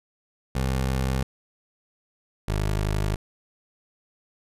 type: tone pair in turn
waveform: 20% pulse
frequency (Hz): 65.41 / 51.62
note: C2 / G#1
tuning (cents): 0 / -10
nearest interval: major third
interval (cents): 410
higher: first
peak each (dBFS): -18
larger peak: neither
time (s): 0.55-1.23 / 2.48-3.16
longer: neither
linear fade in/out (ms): 5
effects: resampled to 32000 Hz